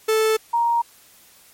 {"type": "tone pair in turn", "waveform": ["45% pulse", "sine"], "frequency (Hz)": [438.5, 937], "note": ["A4", "A#5"], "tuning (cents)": [-6, 9], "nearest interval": "octave + minor second", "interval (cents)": 1315, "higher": "second", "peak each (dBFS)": -16, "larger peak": "neither", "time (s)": [[0.08, 0.37], [0.53, 0.82]], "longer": "neither", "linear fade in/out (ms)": 10, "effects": ["white hiss -51 dBFS RMS until 1.53 s", "MP3 64 kbps"]}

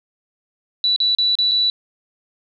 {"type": "tone with dropouts", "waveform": "sine", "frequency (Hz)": 3951, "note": "B7", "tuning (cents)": 0, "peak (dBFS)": -14, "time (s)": [0.84, 1.7], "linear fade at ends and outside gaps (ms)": 1, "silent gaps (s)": [[0.962, 1.002], [1.15, 1.185], [1.353, 1.387], [1.513, 1.517]], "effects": []}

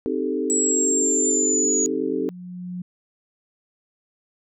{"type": "chord", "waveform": "sine", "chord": "A half-diminished seventh", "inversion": "first", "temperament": "equal", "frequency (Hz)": [261.6, 311.1, 392, 440], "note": ["C4", "Eb4", "G4", "A4"], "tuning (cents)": [0, 0, 0, 0], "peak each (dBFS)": -27, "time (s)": [0.06, 2.29], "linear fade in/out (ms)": 0}
{"type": "linear sweep", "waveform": "sine", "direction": "down", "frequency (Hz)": [7800, 6750], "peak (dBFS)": -19, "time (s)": [0.5, 1.86], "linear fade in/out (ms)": 0}
{"type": "tone with exponential growth", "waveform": "sine", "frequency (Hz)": 179.6, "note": "F3", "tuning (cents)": 49, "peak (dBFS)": -27, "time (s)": [0.61, 2.82], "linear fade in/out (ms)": 5, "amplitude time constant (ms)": 480}
{"effects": []}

